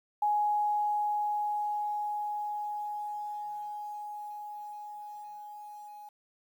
sine tone with level ramp, 835 Hz, G#5, 9 cents sharp, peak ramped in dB -24 to -44 dBFS, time 0.22-6.09 s, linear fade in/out 5 ms, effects 10-bit

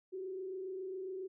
sine tone with frequency modulation, 377.3 Hz, F#4, 34 cents sharp, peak -39 dBFS, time 0.12-1.28 s, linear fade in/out 20 ms, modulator 27.3 Hz, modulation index 0.52, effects none

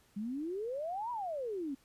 sine exponential two-way sweep, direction up then down, 196.2 to 995 to 259.9 Hz, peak -35 dBFS, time 0.16-1.75 s, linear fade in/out 10 ms, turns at 1.11 s, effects pink hiss -67 dBFS RMS until 1.84 s + resampled to 32000 Hz

